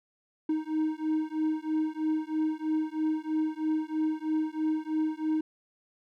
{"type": "beating tone pair", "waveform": "triangle", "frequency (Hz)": [310.9, 314], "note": ["D#4", "D#4"], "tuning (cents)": [-1, 16], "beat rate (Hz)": 3.1, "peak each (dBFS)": -28, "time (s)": [0.49, 5.41], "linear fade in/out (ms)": 5, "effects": []}